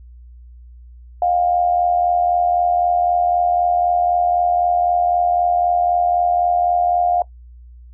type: tone with amplitude modulation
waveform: sine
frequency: 708 Hz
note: F5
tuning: 23 cents sharp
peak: -11 dBFS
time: 1.22-7.22 s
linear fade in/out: 2 ms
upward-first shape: sine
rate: 83.9 Hz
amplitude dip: 60%
effects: noise-tail reverb RT60 0.1 s tail -20 dB re dry + added 60 Hz sine -38 dBFS peak until 7.93 s